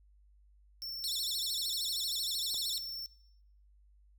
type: tone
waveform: square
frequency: 5410 Hz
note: E8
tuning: 44 cents sharp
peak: -39 dBFS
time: 0.82-3.06 s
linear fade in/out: 0 ms
type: tone with vibrato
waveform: sawtooth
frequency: 3900 Hz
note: B7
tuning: 23 cents flat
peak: -31 dBFS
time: 1.04-2.78 s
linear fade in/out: 0 ms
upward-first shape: sine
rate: 13 Hz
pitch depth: 220 cents each way
type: click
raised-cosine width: 1 ms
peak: -39 dBFS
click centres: 2.544 s
effects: noise-tail reverb RT60 0.7 s tail -19 dB re dry + added 50 Hz sine -60 dBFS peak until 4.18 s